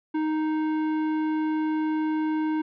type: tone with tanh clipping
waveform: sine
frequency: 311.1 Hz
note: D#4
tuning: in tune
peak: -25 dBFS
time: 0.14-2.62 s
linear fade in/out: 10 ms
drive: 13 dB
effects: none